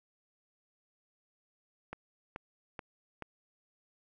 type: click train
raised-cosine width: 0.5 ms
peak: -25 dBFS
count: 4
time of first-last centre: 1.93-3.223 s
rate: 2.32 Hz
effects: none